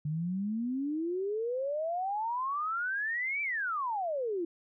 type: exponential two-way sweep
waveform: sine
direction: up then down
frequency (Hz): 146.83 to 2355 to 326.4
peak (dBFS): -30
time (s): 0.05-4.45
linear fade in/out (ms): 5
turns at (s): 3.42
effects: none